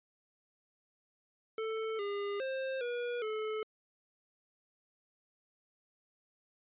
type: tone with pitch steps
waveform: square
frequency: 442.2 / 404.8 / 529 / 482.4 / 432.8 Hz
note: A4 / G#4 / C5 / B4 / A4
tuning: +9 / -44 / +19 / -41 / -29 cents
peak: -35 dBFS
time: 1.58-3.63 s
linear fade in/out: 2 ms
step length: 410 ms
effects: resampled to 8000 Hz